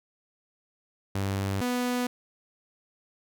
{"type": "tone pair in turn", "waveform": "sawtooth", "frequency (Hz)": [98, 246.9], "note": ["G2", "B3"], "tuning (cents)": [0, 0], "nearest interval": "octave + major third", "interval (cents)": 1600, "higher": "second", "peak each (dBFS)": [-23, -22], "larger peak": "second", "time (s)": [[1.15, 1.61], [1.61, 2.07]], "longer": "neither", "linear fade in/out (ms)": 5, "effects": []}